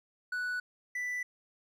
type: tone pair in turn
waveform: triangle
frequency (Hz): 1480 / 1980.4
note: F#6 / B6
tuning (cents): 0 / +4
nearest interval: perfect fourth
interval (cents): 504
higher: second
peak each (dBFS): -30 / -31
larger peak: first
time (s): 0.32-0.6 / 0.95-1.23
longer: neither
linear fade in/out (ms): 5
effects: none